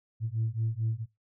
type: beating tone pair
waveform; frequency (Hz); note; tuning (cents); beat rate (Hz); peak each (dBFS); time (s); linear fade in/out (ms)
sine; 110 / 114.5; A2 / A#2; 0 / -31; 4.5; -30; 0.2-1.06; 50
effects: noise-tail reverb RT60 0.2 s tail -19 dB re dry + tanh soft clip ceiling -22 dBFS